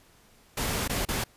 pink noise with dropouts, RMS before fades -29 dBFS, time 0.57-1.24 s, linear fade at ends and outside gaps 5 ms, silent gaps 0.878-0.895 / 1.052-1.086 s, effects pink hiss -59 dBFS RMS until 1.36 s + resampled to 32000 Hz

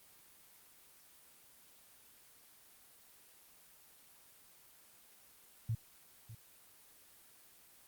sine tone with echo, 113.1 Hz, A2, 48 cents sharp, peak -32 dBFS, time 5.69-5.75 s, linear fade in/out 5 ms, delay 600 ms, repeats 1, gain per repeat -15 dB, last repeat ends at 6.35 s, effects white hiss -62 dBFS RMS until 7.87 s + Opus 24 kbps

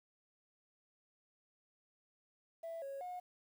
sine tone with pitch steps, 662 / 550 / 722 Hz, E5 / C#5 / F#5, +7 / -14 / -43 cents, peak -40 dBFS, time 2.63-3.2 s, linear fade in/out 10 ms, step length 190 ms, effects tanh soft clip ceiling -40 dBFS + 11-bit

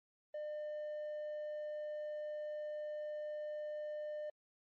triangle tone with quantisation, 602 Hz, D5, 43 cents sharp, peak -38 dBFS, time 0.34-4.3 s, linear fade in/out 5 ms, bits 11, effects low-pass 3000 Hz 12 dB/octave + MP3 32 kbps

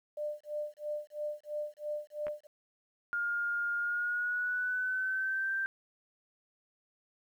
sine tone with tremolo, 597 Hz, D5, 28 cents sharp, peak -32 dBFS, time 0.17-2.47 s, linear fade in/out 5 ms, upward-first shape sine, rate 3 Hz, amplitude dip 100%
clicks, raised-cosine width 0.5 ms, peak -28 / -33 dBFS, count 2, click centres 2.268 / 2.282 s
sine tone with pitch glide, 1414 to 1568.9 Hz, F6 to G6, +21 to +1 cents, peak -30 dBFS, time 3.13-5.66 s, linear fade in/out 0 ms, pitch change +180 cents, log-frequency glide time 3.78-5.52 s
effects 11-bit

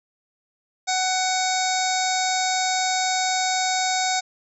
harmonic tone, 746 Hz, F#5, 14 cents sharp, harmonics 1 / 2 / 3 / 5 / 6 / 7 / 8 / 9 / 10, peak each -23 / -31 / -30 / -30 / -33 / -32 / -32 / -32 / -32 dBFS, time 0.87-4.21 s, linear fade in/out 20 ms, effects none

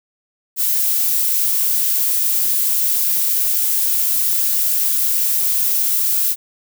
violet noise, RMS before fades -17 dBFS, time 0.56-6.36 s, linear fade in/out 50 ms, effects none

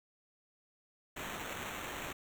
white noise with sample-and-hold, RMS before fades -42 dBFS, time 1.16-2.13 s, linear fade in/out 10 ms, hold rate 4900 Hz, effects none

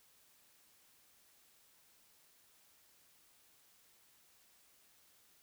silence, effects white hiss -68 dBFS RMS until 5.42 s

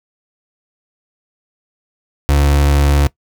35% pulse tone, 71.3 Hz, C#2, 49 cents sharp, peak -8 dBFS, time 2.29-3.07 s, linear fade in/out 0 ms, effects noise-tail reverb RT60 0.1 s tail -20 dB re dry

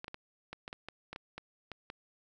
clicks, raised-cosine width 0.3 ms, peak -26 dBFS, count 12, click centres 0.044 / 0.081 / 0.144 / 0.53 / 0.679 / 0.729 / 0.886 / 1.13 / 1.161 / 1.38 / 1.717 / 1.901 s, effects none

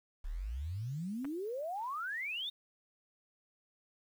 sine exponential sweep, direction up, 33.05 to 3729 Hz, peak -36 dBFS, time 0.24-2.5 s, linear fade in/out 10 ms
clicks, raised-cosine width 0.5 ms, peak -33 dBFS, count 2, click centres 1.246 / 1.252 s
effects 10-bit

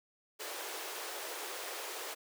pink high-pass noise, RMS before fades -42 dBFS, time 0.39-2.15 s, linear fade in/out 20 ms, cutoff 360 Hz, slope 48 dB/octave, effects none

